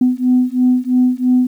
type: beating tone pair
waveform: sine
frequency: 250 / 253 Hz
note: B3 / B3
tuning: +21 / +42 cents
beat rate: 3 Hz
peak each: -13 dBFS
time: 0.01-1.47 s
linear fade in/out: 5 ms
effects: tanh soft clip ceiling -4 dBFS + 8-bit